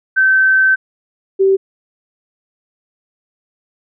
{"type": "tone pair in turn", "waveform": "sine", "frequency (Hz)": [1542, 386.7], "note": ["G6", "G4"], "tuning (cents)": [-29, -24], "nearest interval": "2 octaves", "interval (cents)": 2395, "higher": "first", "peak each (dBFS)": -8, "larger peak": "neither", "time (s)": [[0.16, 0.76], [1.39, 1.57]], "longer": "first", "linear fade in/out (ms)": 20, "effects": []}